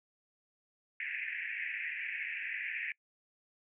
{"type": "band-pass noise", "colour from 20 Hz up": "pink", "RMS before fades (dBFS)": -39, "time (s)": [1, 2.92], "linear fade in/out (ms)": 2, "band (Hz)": [1700, 2600], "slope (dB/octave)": 96, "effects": ["noise-tail reverb RT60 0.1 s tail -25 dB re dry"]}